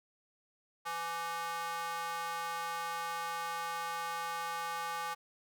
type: tone with high-pass filter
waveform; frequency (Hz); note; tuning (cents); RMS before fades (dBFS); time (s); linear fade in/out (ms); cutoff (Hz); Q
square; 167.7; E3; +30; -38; 0.85-5.15; 20; 1000; 3.6
effects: none